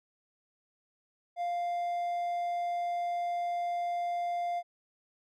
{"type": "tone", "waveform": "triangle", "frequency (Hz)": 698.5, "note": "F5", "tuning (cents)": 0, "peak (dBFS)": -28, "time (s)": [1.36, 4.63], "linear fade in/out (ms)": 50, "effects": []}